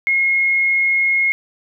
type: tone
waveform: sine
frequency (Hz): 2157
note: C#7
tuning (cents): -48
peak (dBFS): -13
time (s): 0.07-1.32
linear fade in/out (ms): 0
effects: none